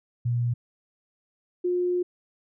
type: tone pair in turn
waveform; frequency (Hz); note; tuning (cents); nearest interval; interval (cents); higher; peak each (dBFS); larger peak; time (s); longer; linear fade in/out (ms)
sine; 120 / 357.2; B2 / F4; -49 / +39; octave + perfect fifth; 1888; second; -22; neither; 0.25-0.54 / 1.64-2.03; second; 10
effects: none